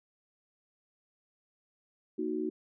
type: chord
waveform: sine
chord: D# minor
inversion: second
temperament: equal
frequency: 233.1 / 311.1 / 370 Hz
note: A#3 / D#4 / F#4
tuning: 0 / 0 / 0 cents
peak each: -38 / -34 / -34 dBFS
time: 2.18-2.5 s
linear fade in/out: 10 ms
effects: none